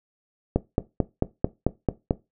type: click train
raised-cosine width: 2 ms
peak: -6 dBFS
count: 8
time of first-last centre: 0.56-2.109 s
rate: 4.52 Hz
effects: noise-tail reverb RT60 0.2 s tail -17 dB re dry